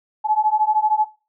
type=beating tone pair; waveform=sine; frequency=850 / 863 Hz; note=G#5 / A5; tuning=+40 / -34 cents; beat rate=13 Hz; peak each=-19 dBFS; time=0.24-1.06 s; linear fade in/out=20 ms; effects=noise-tail reverb RT60 0.3 s tail -17 dB re dry